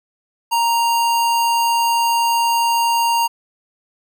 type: tone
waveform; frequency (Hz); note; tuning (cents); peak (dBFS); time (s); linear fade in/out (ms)
square; 932.3; A#5; 0; -15; 0.51-3.28; 20
effects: 9-bit